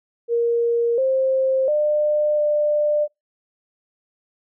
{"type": "tone with pitch steps", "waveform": "sine", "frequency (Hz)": [469.1, 528, 600, 596], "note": ["A#4", "C5", "D5", "D5"], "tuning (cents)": [11, 16, 37, 25], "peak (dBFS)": -16, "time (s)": [0.28, 3.08], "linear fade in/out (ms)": 50, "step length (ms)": 700, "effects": ["noise-tail reverb RT60 0.2 s tail -26 dB re dry"]}